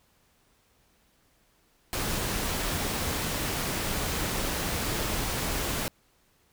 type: noise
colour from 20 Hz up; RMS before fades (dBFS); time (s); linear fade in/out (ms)
pink; -30; 1.93-5.88; 0
effects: pink hiss -66 dBFS RMS until 6.52 s